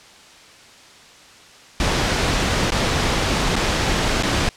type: noise with dropouts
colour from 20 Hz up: pink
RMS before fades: -19 dBFS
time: 1.8-4.49 s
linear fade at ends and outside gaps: 1 ms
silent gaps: 2.705-2.72 / 3.557-3.563 / 4.226-4.233 s
effects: white hiss -45 dBFS RMS until 4.56 s + low-pass 6000 Hz 12 dB/octave